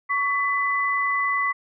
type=tone pair together; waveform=sine; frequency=1122.5 / 2000 Hz; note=C#6 / B6; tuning=+21 / +21 cents; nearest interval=minor seventh; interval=1000 cents; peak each=-23 dBFS; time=0.09-1.53 s; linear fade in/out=20 ms; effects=none